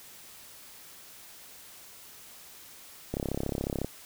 click train, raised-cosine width 2 ms, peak -17 dBFS, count 25, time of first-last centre 3.14-3.846 s, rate 34 Hz, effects white hiss -50 dBFS RMS until 4.05 s

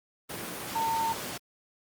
sine tone in noise, 905 Hz, A5, 48 cents sharp, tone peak -26 dBFS, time 0.75-1.13 s, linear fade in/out 10 ms, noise pink, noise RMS -36 dBFS, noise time 0.29-1.38 s, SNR +7 dB, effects high-pass 150 Hz 12 dB/octave + Opus 32 kbps

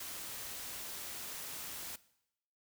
white noise, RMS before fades -44 dBFS, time 0-1.96 s, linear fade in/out 5 ms, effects noise-tail reverb RT60 0.8 s tail -19 dB re dry

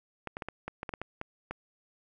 clicks, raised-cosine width 0.5 ms, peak -21 dBFS, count 11, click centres 0.273 / 0.369 / 0.422 / 0.486 / 0.68 / 0.831 / 0.892 / 0.938 / 1.016 / 1.214 / 1.51 s, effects none

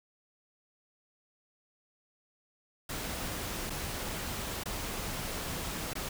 pink noise with dropouts, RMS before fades -37 dBFS, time 2.89-6.09 s, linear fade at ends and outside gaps 5 ms, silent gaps 3.698-3.702 / 4.636-4.656 / 5.935-5.953 s, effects none

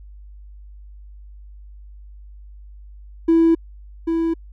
triangle tone with echo, 329.6 Hz, E4, in tune, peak -8 dBFS, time 3.28-3.55 s, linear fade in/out 10 ms, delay 790 ms, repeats 1, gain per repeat -7 dB, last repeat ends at 4.34 s, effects tanh soft clip ceiling -7 dBFS + added 50 Hz sine -38 dBFS peak until 4.52 s

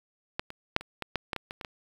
clicks, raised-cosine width 0.3 ms, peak -13 / -24 / -6 / -26 / -17 / -12 / -14 / -17 / -21 / -22 / -21 dBFS, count 11, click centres 0.395 / 0.504 / 0.764 / 0.81 / 1.023 / 1.157 / 1.332 / 1.363 / 1.509 / 1.612 / 1.648 s, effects 7-bit

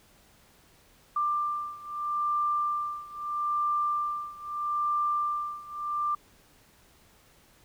sine beating tone pair, 1186 / 1186.78 Hz, D6 / D6, +17 / +18 cents, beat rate 0.78 Hz, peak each -29 / -31 dBFS, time 1.16-6.15 s, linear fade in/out 5 ms, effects pink hiss -60 dBFS RMS until 7.64 s

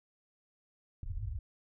white low-pass noise, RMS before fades -38 dBFS, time 1.03-1.39 s, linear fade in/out 2 ms, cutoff 110 Hz, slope 96 dB/octave, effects none

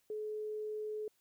sine tone, 427.4 Hz, G#4, 50 cents sharp, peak -37 dBFS, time 0.1-1.08 s, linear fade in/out 2 ms, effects white hiss -75 dBFS RMS until 1.2 s

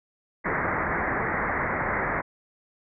white low-pass noise, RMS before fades -27 dBFS, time 0.44-2.22 s, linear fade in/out 20 ms, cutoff 2100 Hz, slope 96 dB/octave, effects none

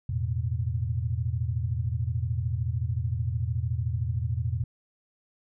sine chord, E suspended fourth, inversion none, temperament equal with one note detuned, 84.33 / 110 / 123.47 Hz, E2 / A2 / B2, +40 / 0 / 0 cents, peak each -30 dBFS, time 0.09-4.64 s, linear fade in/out 5 ms, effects none

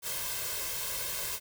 white noise with comb filter, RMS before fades -35 dBFS, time 0.02-1.4 s, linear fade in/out 50 ms, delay 1.9 ms, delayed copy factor +0.85, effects none

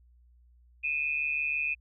sine tone pair together, 2464 / 2610 Hz, D#7 / E7, -17 / -18 cents, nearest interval minor second, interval 99 cents, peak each -29 / -32 dBFS, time 0.83-1.75 s, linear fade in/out 20 ms, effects added 60 Hz sine -57 dBFS peak until 1.8 s

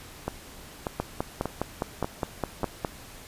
two click trains, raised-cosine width 1 ms, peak -12 / -14 dBFS, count 10 / 5, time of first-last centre 1-2.848 / 0.28-2.633 s, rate 4.87 / 1.7 Hz, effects pink hiss -46 dBFS RMS until 3.27 s + resampled to 32000 Hz

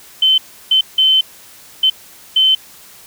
sine tone bursts at uneven times, 3071 Hz, G7, 36 cents flat, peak -8 dBFS, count 5, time 0.22-0.38 / 0.71-0.81 / 0.98-1.21 / 1.83-1.9 / 2.36-2.55 s, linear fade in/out 5 ms, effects white hiss -41 dBFS RMS until 3.06 s

